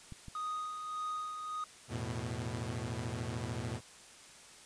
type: clicks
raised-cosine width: 5 ms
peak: -33 / -34 dBFS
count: 2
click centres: 0.123 / 0.283 s
type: tone with tremolo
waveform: triangle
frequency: 1244.5 Hz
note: D#6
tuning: in tune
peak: -33 dBFS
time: 0.35-1.64 s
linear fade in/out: 2 ms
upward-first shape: sine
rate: 1.7 Hz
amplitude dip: 45%
type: chord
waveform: sawtooth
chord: E suspended fourth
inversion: none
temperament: equal with one note detuned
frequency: 84.48 / 110 / 123.47 Hz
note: E2 / A2 / B2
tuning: +43 / 0 / 0 cents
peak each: -40 / -36 / -36 dBFS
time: 1.88-3.81 s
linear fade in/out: 50 ms
effects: white hiss -55 dBFS RMS until 4.65 s + resampled to 22050 Hz